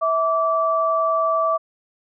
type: tone pair together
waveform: sine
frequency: 651 / 1160 Hz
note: E5 / D6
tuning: -22 / -22 cents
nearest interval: minor seventh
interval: 1000 cents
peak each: -20 / -19 dBFS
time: 0.01-1.58 s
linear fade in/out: 20 ms
effects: none